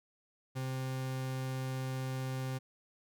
40% pulse tone, 130.81 Hz, C3, in tune, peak -34 dBFS, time 0.55-2.59 s, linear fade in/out 20 ms, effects none

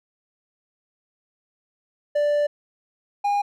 triangle tone pair in turn, 587 / 813.7 Hz, D5 / G#5, -1 / -36 cents, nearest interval tritone, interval 565 cents, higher second, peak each -16 / -17 dBFS, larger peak first, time 2.15-2.47 / 3.24-3.42 s, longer first, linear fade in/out 10 ms, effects none

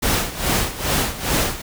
pink noise with tremolo, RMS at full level -18 dBFS, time 0.02-1.62 s, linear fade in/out 10 ms, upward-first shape sine, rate 2.4 Hz, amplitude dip 80%, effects none

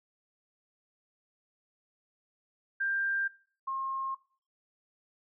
sine tone pair in turn, 1588 / 1071.2 Hz, G6 / C6, +22 / +40 cents, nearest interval perfect fifth, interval 682 cents, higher first, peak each -28 / -31 dBFS, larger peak first, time 2.8-3.28 / 3.67-4.15 s, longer neither, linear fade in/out 10 ms, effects noise-tail reverb RT60 0.4 s tail -18 dB re dry

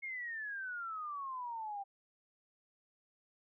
sine exponential sweep, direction down, 2175 to 781 Hz, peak -39 dBFS, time 0.02-1.84 s, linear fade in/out 20 ms, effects none

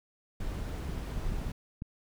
brown noise, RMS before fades -35 dBFS, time 0.4-1.52 s, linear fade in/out 5 ms
clicks, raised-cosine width 5 ms, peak -25 dBFS, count 6, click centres 0.895 / 0.978 / 1.177 / 1.321 / 1.417 / 1.821 s
effects none

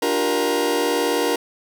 sawtooth chord, G minor seventh, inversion second, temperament just, 294 / 352.8 / 392 / 470.4 Hz, D4 / F4 / G4 / Bb4, +2 / +18 / 0 / +16 cents, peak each -21 / -21 / -23 / -17 dBFS, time 0.02-1.36 s, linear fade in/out 5 ms, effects none

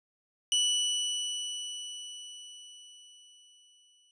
sawtooth tone with exponential decay, 2960 Hz, F#7, in tune, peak -20 dBFS, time 0.52-4.11 s, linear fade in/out 1 ms, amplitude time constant 780 ms, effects resampled to 22050 Hz

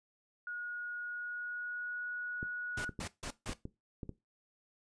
sine tone with pitch glide, 1446 to 1460.3 Hz, F#6 to F#6, -40 to -23 cents, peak -38 dBFS, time 0.47-2.89 s, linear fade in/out 2 ms, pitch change +17 cents, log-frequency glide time 0.99-2.06 s
clicks, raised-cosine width 3 ms, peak -28 dBFS, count 7, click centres 2.429 / 2.893 / 2.992 / 3.494 / 3.654 / 4.032 / 4.093 s
pink noise bursts, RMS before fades -41 dBFS, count 4, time 2.77-3.536 s, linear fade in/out 5 ms, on 79 ms, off 150 ms
effects noise-tail reverb RT60 0.2 s tail -17 dB re dry + resampled to 22050 Hz

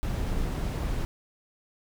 brown noise, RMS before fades -29 dBFS, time 0.03-1.05 s, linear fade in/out 0 ms, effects none

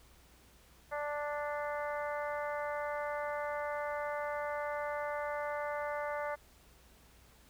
harmonic tone, 293.7 Hz, D4, in tune, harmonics 2 / 3 / 4 / 5 / 6 / 7, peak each -37 / -41 / -43 / -45 / -47 / -48 dBFS, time 0.91-6.36 s, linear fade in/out 20 ms, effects added 60 Hz sine -63 dBFS peak until 7.49 s + pink hiss -63 dBFS RMS until 7.49 s

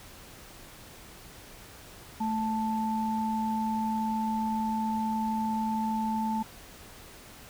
sine tone pair together, 220 / 880 Hz, A3 / A5, 0 / 0 cents, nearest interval 2 octaves, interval 2400 cents, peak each -29 / -30 dBFS, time 2.2-6.43 s, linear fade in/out 10 ms, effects pink hiss -49 dBFS RMS until 7.49 s

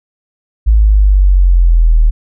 sine exponential sweep, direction down, 54.8 to 38.35 Hz, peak -4 dBFS, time 0.66-2.11 s, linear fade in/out 20 ms, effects none

